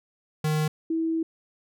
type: tone pair in turn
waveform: square / sine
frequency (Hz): 154 / 325.3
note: D#3 / E4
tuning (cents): -17 / -23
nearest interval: octave + minor second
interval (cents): 1294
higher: second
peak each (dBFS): -23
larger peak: neither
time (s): 0.44-0.68 / 0.9-1.23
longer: second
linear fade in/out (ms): 5
effects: none